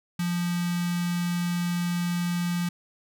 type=tone with notch filter; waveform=square; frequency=174.61 Hz; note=F3; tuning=in tune; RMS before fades=-27 dBFS; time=0.19-2.69 s; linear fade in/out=5 ms; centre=540 Hz; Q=0.54; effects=none